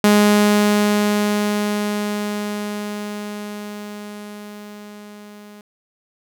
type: tone with level ramp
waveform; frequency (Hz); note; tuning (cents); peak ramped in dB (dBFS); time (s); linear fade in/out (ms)
sawtooth; 207.7; G#3; 0; -6 to -35; 0.04-5.61; 2
effects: none